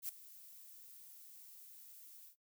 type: noise with ADSR envelope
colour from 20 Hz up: violet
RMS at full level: -39 dBFS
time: 0.02-2.36 s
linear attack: 69 ms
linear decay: 5 ms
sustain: -18 dB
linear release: 100 ms
effects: noise-tail reverb RT60 0.1 s tail -18 dB re dry

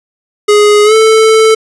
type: tone with pitch glide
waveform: square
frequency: 416.3 to 440.8 Hz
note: G#4 to A4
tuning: +4 to +3 cents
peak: -4 dBFS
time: 0.48-1.55 s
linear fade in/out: 10 ms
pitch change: +99 cents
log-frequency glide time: 0.84-0.94 s
effects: resampled to 24000 Hz + 7-bit

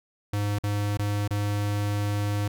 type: tone with dropouts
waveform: square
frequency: 102.8 Hz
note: G#2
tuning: 17 cents flat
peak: -25 dBFS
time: 0.33-2.48 s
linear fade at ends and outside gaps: 5 ms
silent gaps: 0.587-0.636 / 0.973-0.991 / 1.278-1.307 s
effects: none

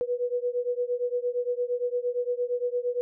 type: beating tone pair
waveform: sine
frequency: 485.6 / 494.3 Hz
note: B4 / B4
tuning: -29 / +1 cents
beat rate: 8.7 Hz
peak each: -28 / -29 dBFS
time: 0.01-3.01 s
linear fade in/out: 0 ms
effects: none

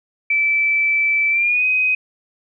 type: tone with pitch glide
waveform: sine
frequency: 2319 to 2514 Hz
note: D7 to D#7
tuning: -22 to +17 cents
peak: -14 dBFS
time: 0.3-1.95 s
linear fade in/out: 5 ms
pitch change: +139 cents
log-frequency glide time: 1.3-1.65 s
effects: none

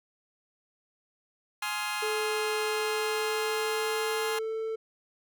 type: chord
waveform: 20% pulse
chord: F minor seventh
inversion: first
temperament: just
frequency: 838.1 / 1047.7 / 1257.2 / 1396.9 Hz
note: Ab5 / C6 / Eb6 / F6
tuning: +16 / +2 / +18 / 0 cents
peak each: -30 / -31 / -35 / -32 dBFS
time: 1.62-4.39 s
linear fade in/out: 5 ms
type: tone with pitch glide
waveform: triangle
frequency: 431.1 to 444.2 Hz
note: A4 to A4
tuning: -35 to +16 cents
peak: -28 dBFS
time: 2.02-4.76 s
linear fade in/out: 10 ms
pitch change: +51 cents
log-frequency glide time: 2.65-4.63 s
effects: none

